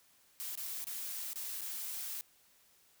blue noise with dropouts, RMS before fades -41 dBFS, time 0.4-2.21 s, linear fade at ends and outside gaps 0 ms, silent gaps 0.554-0.575 / 0.842-0.869 / 1.332-1.358 / 1.61-1.616 s, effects white hiss -67 dBFS RMS until 3 s

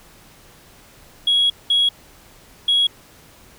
sine tone bursts at uneven times, 3322 Hz, G#7, in tune, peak -12 dBFS, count 3, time 1.27-1.5 / 1.7-1.89 / 2.68-2.87 s, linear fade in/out 5 ms, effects tanh soft clip ceiling -10 dBFS + pink hiss -48 dBFS RMS until 3.58 s

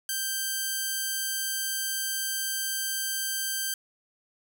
5% pulse tone, 1568 Hz, G6, in tune, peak -17 dBFS, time 0.09-3.74 s, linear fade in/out 2 ms, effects none

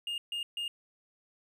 triangle tone bursts, 2833 Hz, F7, 24 cents sharp, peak -31 dBFS, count 3, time 0.07-0.68 s, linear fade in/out 2 ms, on 110 ms, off 140 ms, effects none

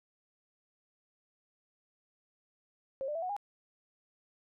sine tone with pitch steps, 537 / 595.8 / 661.1 / 733.6 / 813.9 Hz, C5 / D5 / E5 / F#5 / G#5, +45 / +25 / +5 / -15 / -35 cents, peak -33 dBFS, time 3.01-3.365 s, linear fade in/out 0 ms, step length 71 ms, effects none

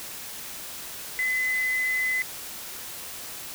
sine tone in noise, 2023 Hz, B6, 41 cents sharp, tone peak -23 dBFS, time 1.19-2.22 s, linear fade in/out 0 ms, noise white, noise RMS -38 dBFS, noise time 0-3.54 s, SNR +12 dB, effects none

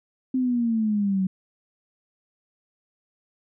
sine exponential sweep, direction down, 261.6 to 185.7 Hz, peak -20 dBFS, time 0.34-1.27 s, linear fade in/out 5 ms, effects none

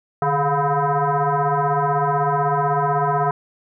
sine tone with frequency modulation, 150 Hz, D3, 37 cents sharp, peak -16 dBFS, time 0.22-3.31 s, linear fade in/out 2 ms, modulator 284 Hz, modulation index 4, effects none

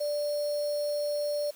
sine tone with sample-and-hold, 587.3 Hz, D5, in tune, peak -27 dBFS, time 0-1.51 s, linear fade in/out 10 ms, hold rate 4900 Hz, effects white hiss -54 dBFS RMS until 1.55 s + high-pass 200 Hz 12 dB/octave

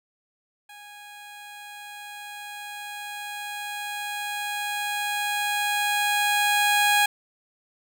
15% pulse tone with level ramp, 825 Hz, G#5, 12 cents flat, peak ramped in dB -37 to -11 dBFS, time 0.69-7.06 s, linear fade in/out 5 ms, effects none

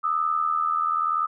sine tone pair together, 1219.3 / 1300 Hz, D#6 / E6, -35 / -24 cents, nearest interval minor second, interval 111 cents, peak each -23 / -25 dBFS, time 0.03-1.27 s, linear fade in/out 20 ms, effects none

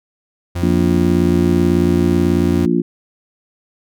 40% pulse tone, 87.31 Hz, F2, in tune, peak -18 dBFS, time 0.55-2.66 s, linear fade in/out 10 ms
harmonic tone, 58.27 Hz, A#1, in tune, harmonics 3 / 4 / 5 / 6, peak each -18 / -18 / -18 / -18 dBFS, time 0.62-2.82 s, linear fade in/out 10 ms
effects none

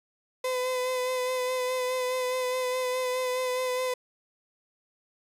35% pulse tone with vibrato, 507 Hz, B4, 45 cents sharp, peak -25 dBFS, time 0.44-3.94 s, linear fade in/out 5 ms, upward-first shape sine, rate 4.8 Hz, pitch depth 21 cents each way, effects resampled to 32000 Hz

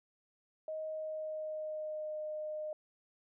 sine tone with pitch glide, 627 to 613 Hz, D#5 to D#5, +13 to -26 cents, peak -37 dBFS, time 0.68-2.73 s, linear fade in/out 2 ms, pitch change -39 cents, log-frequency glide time 0.85-2.19 s, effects none

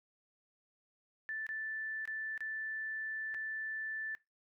sine tone with dropouts, 1760 Hz, A6, in tune, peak -37 dBFS, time 1.29-4.15 s, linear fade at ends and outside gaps 0 ms, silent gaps 1.466-1.49 / 2.054-2.076 / 2.377-2.406 / 3.342-3.346 s, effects noise-tail reverb RT60 0.2 s tail -20 dB re dry

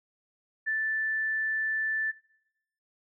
sine tone, 1760 Hz, A6, in tune, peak -26 dBFS, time 0.66-2.12 s, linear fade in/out 20 ms, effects noise-tail reverb RT60 0.8 s tail -21 dB re dry

